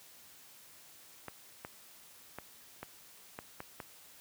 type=clicks; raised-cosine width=0.5 ms; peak=-26 dBFS; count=7; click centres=1.283 / 1.649 / 2.386 / 2.83 / 3.389 / 3.604 / 3.802 s; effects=white hiss -57 dBFS RMS until 4.2 s + high-pass 60 Hz 12 dB/octave